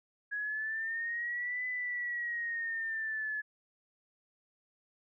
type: linear two-way sweep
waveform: sine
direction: up then down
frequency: 1661.2 to 2006 to 1708 Hz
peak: -33 dBFS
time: 0.31-3.42 s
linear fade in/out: 20 ms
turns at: 1.66 s
effects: none